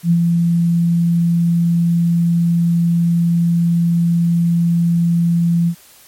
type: tone with ADSR envelope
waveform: sine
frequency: 170 Hz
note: F3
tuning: 46 cents flat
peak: -8 dBFS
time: 0.03-5.75 s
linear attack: 77 ms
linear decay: 67 ms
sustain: -3 dB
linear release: 73 ms
effects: white hiss -45 dBFS RMS until 6.07 s + MP3 64 kbps